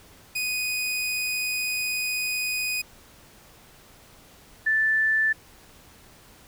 sawtooth / sine tone pair in turn, 2489 / 1760 Hz, D#7 / A6, 0 / 0 cents, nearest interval tritone, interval 600 cents, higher first, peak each -22 / -19 dBFS, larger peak second, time 0.35-2.82 / 4.66-5.33 s, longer first, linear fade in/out 10 ms, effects pink hiss -52 dBFS RMS until 6.47 s

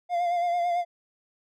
triangle tone with vibrato, 698.5 Hz, F5, in tune, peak -21 dBFS, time 0.09-0.85 s, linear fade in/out 50 ms, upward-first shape sine, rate 9 Hz, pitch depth 34 cents each way, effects none

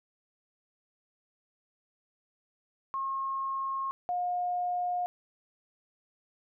sine tone pair in turn, 1079 / 714.7 Hz, C#6 / F5, -47 / +40 cents, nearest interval perfect fifth, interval 713 cents, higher first, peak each -30 / -28 dBFS, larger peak second, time 2.94-3.91 / 4.09-5.06 s, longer neither, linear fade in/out 0 ms, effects none

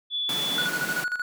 sine tone, 3446 Hz, A7, 37 cents flat, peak -25 dBFS, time 0.1-0.69 s, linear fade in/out 50 ms
pink high-pass noise, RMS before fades -33 dBFS, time 0.29-1.04 s, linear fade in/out 2 ms, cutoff 130 Hz, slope 96 dB/octave
triangle tone with tremolo, 1464 Hz, F#6, 19 cents flat, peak -22 dBFS, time 0.58-1.22 s, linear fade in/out 2 ms, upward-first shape square, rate 13 Hz, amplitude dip 70%
effects none

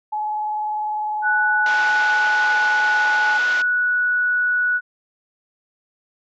sine tone with vibrato, 850 Hz, G#5, 40 cents sharp, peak -21 dBFS, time 0.12-3.38 s, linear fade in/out 10 ms, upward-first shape square, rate 20 Hz, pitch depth 18 cents each way
sine tone with pitch glide, 1480 to 1471.5 Hz, F#6 to F#6, 0 to -10 cents, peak -16 dBFS, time 1.22-4.81 s, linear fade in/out 50 ms, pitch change -10 cents, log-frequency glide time 1.38-3.48 s
pink band-pass noise, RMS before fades -30 dBFS, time 1.66-3.62 s, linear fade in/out 2 ms, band 910 to 3900 Hz, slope 12 dB/octave
effects resampled to 16000 Hz

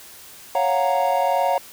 triangle chord, Gb major seventh, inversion second, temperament equal, 554.4 / 698.5 / 740 / 932.3 Hz, Db5 / F5 / Gb5 / Bb5, 0 / 0 / 0 / 0 cents, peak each -21 dBFS, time 0.55-1.58 s, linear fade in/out 2 ms, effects white hiss -43 dBFS RMS until 1.72 s

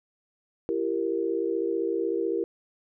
sine chord, E diminished, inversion none, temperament equal with one note detuned, 336.2 / 392 / 466.2 Hz, E4 / G4 / Bb4, +34 / 0 / 0 cents, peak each -29 dBFS, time 0.69-2.44 s, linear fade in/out 0 ms, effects none

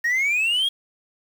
sine exponential sweep, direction up, 1840 to 3322 Hz, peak -16 dBFS, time 0.04-0.69 s, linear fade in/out 10 ms, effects tanh soft clip ceiling -17 dBFS + 7-bit

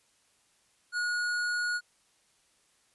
sine tone with tanh clipping, 1448 Hz, F#6, 38 cents flat, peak -30 dBFS, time 0.92-1.81 s, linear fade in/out 50 ms, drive 16 dB, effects white hiss -68 dBFS RMS until 2.94 s + resampled to 24000 Hz

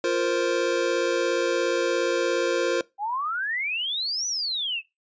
square chord, F suspended fourth, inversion none, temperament equal, 349.2 / 466.2 / 523.3 Hz, F4 / Bb4 / C5, 0 / 0 / 0 cents, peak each -27 dBFS, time 0.04-2.81 s, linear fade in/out 2 ms
sine exponential two-way sweep, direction up then down, 783 to 6040 to 2533 Hz, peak -25 dBFS, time 2.98-4.82 s, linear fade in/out 50 ms, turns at 4.27 s
effects noise-tail reverb RT60 0.2 s tail -20 dB re dry + resampled to 16000 Hz

